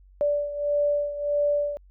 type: beating tone pair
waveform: sine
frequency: 582 / 583.6 Hz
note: D5 / D5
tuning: -16 / -11 cents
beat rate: 1.6 Hz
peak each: -23 / -28 dBFS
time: 0.21-1.77 s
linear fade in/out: 0 ms
effects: added 47 Hz sine -50 dBFS peak until 1.9 s